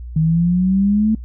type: exponential sweep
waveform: sine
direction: up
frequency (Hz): 155.56 to 221.8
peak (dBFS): -12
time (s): 0.16-1.15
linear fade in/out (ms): 5
effects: noise-tail reverb RT60 0.1 s tail -22 dB re dry + added 60 Hz sine -28 dBFS peak until 1.24 s